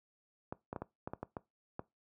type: clicks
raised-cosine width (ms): 1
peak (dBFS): -25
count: 9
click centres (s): 0.525 / 0.729 / 0.762 / 0.82 / 1.075 / 1.135 / 1.23 / 1.368 / 1.794
effects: noise-tail reverb RT60 0.2 s tail -20 dB re dry + high-pass 80 Hz 12 dB/octave